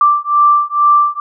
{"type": "beating tone pair", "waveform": "sine", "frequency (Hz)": [1174, 1176.2], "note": ["D6", "D6"], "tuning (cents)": [-1, 2], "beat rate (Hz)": 2.2, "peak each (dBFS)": -11, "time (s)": [0.01, 1.2], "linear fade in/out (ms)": 2, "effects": []}